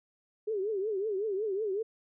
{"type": "tone with vibrato", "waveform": "sine", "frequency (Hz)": 408.9, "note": "G#4", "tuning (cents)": -27, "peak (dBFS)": -29, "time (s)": [0.47, 1.83], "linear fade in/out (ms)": 10, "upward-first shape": "triangle", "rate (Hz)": 5.4, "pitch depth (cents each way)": 180, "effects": []}